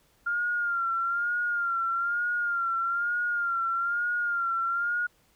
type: tone with vibrato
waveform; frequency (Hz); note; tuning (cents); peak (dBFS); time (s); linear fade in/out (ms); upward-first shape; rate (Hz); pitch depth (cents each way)
sine; 1396.9; F6; 0; -25; 0.26-5.07; 10; sine; 1.1; 52
effects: pink hiss -65 dBFS RMS until 5.35 s